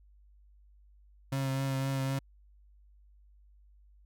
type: tone with vibrato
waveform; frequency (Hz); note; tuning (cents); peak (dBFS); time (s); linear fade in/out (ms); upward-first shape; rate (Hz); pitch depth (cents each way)
35% pulse; 134.9; C#3; -47; -28; 1.32-2.19; 5; triangle; 3.9; 21
effects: added 50 Hz sine -57 dBFS peak until 4.05 s